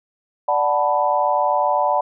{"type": "chord", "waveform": "sine", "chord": "B minor seventh", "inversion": "first", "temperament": "equal", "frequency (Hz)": [587.3, 740, 880, 987.8], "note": ["D5", "F#5", "A5", "B5"], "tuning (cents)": [0, 0, 0, 0], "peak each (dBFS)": -21, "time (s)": [0.48, 2.01], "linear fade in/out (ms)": 5, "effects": []}